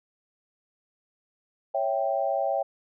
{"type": "chord", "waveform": "sine", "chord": "C# diminished", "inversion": "none", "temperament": "equal", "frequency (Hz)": [554.4, 659.3, 784], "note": ["C#5", "E5", "G5"], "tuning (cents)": [0, 0, 0], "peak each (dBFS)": -28, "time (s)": [1.74, 2.63], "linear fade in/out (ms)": 10, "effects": []}